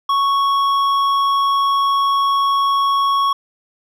triangle tone with hard clipping, 1108.7 Hz, C#6, in tune, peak -15 dBFS, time 0.09-3.33 s, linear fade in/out 5 ms, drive 11 dB, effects none

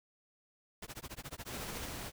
pink noise with tremolo, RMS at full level -43 dBFS, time 0.82-1.87 s, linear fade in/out 5 ms, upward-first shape sine, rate 14 Hz, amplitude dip 100%
pink noise, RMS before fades -43 dBFS, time 1.46-2.12 s, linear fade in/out 50 ms
effects none

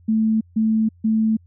sine tone bursts, 220 Hz, A3, in tune, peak -15 dBFS, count 3, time 0.08-1.37 s, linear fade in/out 10 ms, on 330 ms, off 150 ms, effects added 87 Hz sine -48 dBFS peak until 1.46 s

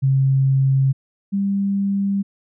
sine tone pair in turn, 134.7 / 198.17 Hz, C#3 / G3, -49 / +19 cents, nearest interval perfect fifth, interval 668 cents, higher second, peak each -13 / -17 dBFS, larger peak first, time 0.02-0.93 / 1.32-2.23 s, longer neither, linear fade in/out 20 ms, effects none

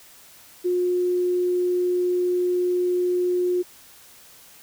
sine tone, 358.6 Hz, F4, 46 cents sharp, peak -19 dBFS, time 0.64-3.63 s, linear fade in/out 20 ms, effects white hiss -49 dBFS RMS until 4.62 s

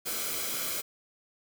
white noise with comb filter, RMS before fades -33 dBFS, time 0.05-0.82 s, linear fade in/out 20 ms, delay 1.1 ms, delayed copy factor -0.6, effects none

